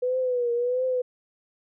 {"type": "tone with vibrato", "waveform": "sine", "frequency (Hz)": 493.9, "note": "B4", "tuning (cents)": 0, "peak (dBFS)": -22, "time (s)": [0.02, 1.02], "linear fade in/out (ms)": 10, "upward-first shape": "triangle", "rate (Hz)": 1.5, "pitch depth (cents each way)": 84, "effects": []}